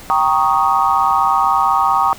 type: chord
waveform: sine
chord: Eb dominant seventh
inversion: first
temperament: equal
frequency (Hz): 784 / 932.3 / 1108.7 / 1244.5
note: G5 / Bb5 / Db6 / Eb6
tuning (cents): 0 / 0 / 0 / 0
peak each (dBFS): -17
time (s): 0.1-2.13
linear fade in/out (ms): 0
effects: pink hiss -37 dBFS RMS until 2.18 s